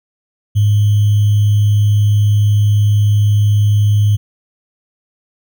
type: tone with sample-and-hold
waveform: sine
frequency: 103.83 Hz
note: G#2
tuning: in tune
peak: -8 dBFS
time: 0.55-4.17 s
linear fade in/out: 20 ms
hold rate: 3150 Hz
effects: none